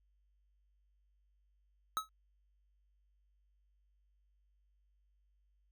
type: tone with exponential decay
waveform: square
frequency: 1286 Hz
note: E6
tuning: 43 cents flat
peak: -29 dBFS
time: 1.97-2.09 s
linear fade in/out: 0 ms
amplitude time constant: 24 ms
effects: added 50 Hz sine -70 dBFS peak until 5.71 s